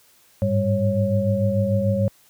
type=tone cluster; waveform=sine; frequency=100.8 / 107.6 / 197.6 / 550 Hz; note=G2 / A2 / G3 / C#5; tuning=+49 / -38 / +14 / -14 cents; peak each=-23 dBFS; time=0.42-2.08 s; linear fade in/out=0 ms; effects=white hiss -56 dBFS RMS until 2.29 s + high-pass 60 Hz 12 dB/octave